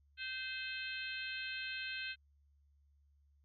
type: harmonic tone with a mistuned harmonic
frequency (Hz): 517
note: C5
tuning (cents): -21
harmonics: 3 / 4 / 5 / 6 / 7 / 8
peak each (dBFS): -44 / -52 / -44 / -48 / -52 / -49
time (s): 0.17-2.16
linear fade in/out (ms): 50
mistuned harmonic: 6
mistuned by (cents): +25
effects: added 71 Hz sine -67 dBFS peak until 3.44 s + AAC 64 kbps